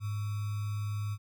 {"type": "tone with sample-and-hold", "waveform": "sine", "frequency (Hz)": 103.9, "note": "G#2", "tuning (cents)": 1, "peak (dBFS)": -31, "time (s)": [0, 1.18], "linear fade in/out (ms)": 50, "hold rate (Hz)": 1225, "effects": []}